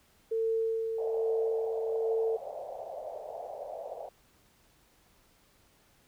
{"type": "tone with tremolo", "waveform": "sine", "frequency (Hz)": 450, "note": "A4", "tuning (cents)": 39, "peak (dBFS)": -26, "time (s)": [0.31, 2.37], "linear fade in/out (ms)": 10, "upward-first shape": "sine", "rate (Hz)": 1.2, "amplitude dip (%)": 40}
{"type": "band-pass noise", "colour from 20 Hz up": "pink", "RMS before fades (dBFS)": -41, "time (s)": [0.98, 4.09], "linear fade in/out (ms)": 5, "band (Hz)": [530, 720], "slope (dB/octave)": 48}
{"effects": ["pink hiss -65 dBFS RMS until 6.07 s"]}